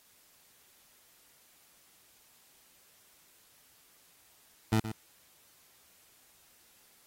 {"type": "tone with echo", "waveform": "20% pulse", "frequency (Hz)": 110, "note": "A2", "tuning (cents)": 0, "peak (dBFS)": -19, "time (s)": [4.72, 4.8], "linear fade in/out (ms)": 5, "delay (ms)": 120, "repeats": 1, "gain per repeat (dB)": -11, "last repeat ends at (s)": 4.92, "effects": ["white hiss -63 dBFS RMS until 7.06 s", "AAC 48 kbps"]}